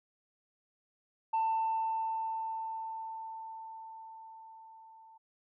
sine tone with level ramp, 892 Hz, A5, 23 cents sharp, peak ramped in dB -25 to -54 dBFS, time 1.33-5.18 s, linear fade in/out 10 ms, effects tanh soft clip ceiling -25 dBFS

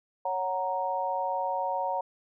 sine chord, F# major, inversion second, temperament equal, 554.4 / 740 / 932.3 Hz, C#5 / F#5 / A#5, 0 / 0 / 0 cents, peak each -33 / -32 / -30 dBFS, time 0.25-2.01 s, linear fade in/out 5 ms, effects none

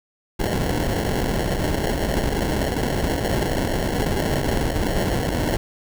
pink noise with sample-and-hold, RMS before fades -22 dBFS, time 0.39-5.57 s, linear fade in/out 5 ms, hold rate 1225 Hz, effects none

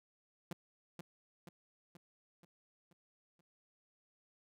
sawtooth tone with echo, 172.5 Hz, F3, 21 cents flat, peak -36 dBFS, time 0.51-0.53 s, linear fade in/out 2 ms, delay 480 ms, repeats 6, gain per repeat -5 dB, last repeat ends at 3.41 s, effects none

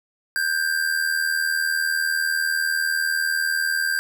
square tone with amplitude modulation, 1580 Hz, G6, 13 cents sharp, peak -18 dBFS, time 0.36-3.99 s, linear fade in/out 0 ms, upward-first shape sine, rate 80 Hz, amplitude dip 70%, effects none

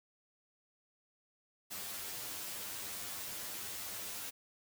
white noise with comb filter, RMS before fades -43 dBFS, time 1.7-4.31 s, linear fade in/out 20 ms, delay 10 ms, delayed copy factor +0.65, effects none

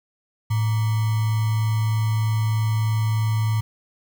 sine tone with sample-and-hold, 109.6 Hz, A2, 6 cents flat, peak -18 dBFS, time 0.5-3.61 s, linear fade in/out 10 ms, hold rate 1050 Hz, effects none

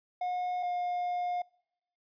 triangle tone pair in turn, 722 / 712.9 Hz, F#5 / F5, -43 / +35 cents, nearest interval unison, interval 22 cents, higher first, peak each -28 dBFS, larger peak neither, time 0.21-0.63 / 0.63-1.42 s, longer second, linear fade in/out 5 ms, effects noise-tail reverb RT60 0.8 s tail -26 dB re dry + resampled to 11025 Hz

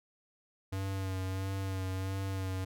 square tone with vibrato, 95.5 Hz, G2, 45 cents flat, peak -34 dBFS, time 0.72-2.65 s, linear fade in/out 10 ms, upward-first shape sine, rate 1.5 Hz, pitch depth 28 cents each way, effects none

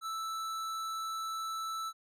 sine tone with hard clipping, 1318.5 Hz, E6, in tune, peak -37 dBFS, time 0.01-1.93 s, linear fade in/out 50 ms, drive 15 dB, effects none

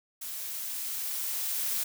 blue noise with level ramp, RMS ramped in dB -38 to -30 dBFS, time 0.21-1.84 s, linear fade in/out 10 ms, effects none

